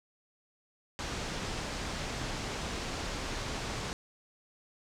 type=low-pass noise; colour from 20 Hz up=pink; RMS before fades=-37 dBFS; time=0.99-3.93 s; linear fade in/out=0 ms; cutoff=7200 Hz; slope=24 dB/octave; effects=none